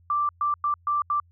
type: tone bursts at uneven times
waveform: sine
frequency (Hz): 1174.7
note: D6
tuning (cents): 0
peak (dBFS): -21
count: 5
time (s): 0.1-0.29 / 0.41-0.54 / 0.64-0.74 / 0.87-1.02 / 1.1-1.2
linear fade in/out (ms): 2
effects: added 86 Hz sine -55 dBFS peak until 1.31 s